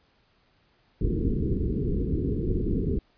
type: low-pass noise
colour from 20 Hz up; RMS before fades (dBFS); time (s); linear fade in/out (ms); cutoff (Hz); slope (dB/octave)
pink; -26; 1.01-2.99; 5; 450; 96
effects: pink hiss -65 dBFS RMS until 3.17 s + resampled to 11025 Hz